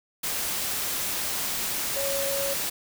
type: tone in noise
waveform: sine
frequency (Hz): 554.4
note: C#5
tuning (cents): 0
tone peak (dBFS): -28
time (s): 1.96-2.54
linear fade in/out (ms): 10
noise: white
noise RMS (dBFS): -29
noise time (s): 0.23-2.7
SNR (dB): -2
effects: none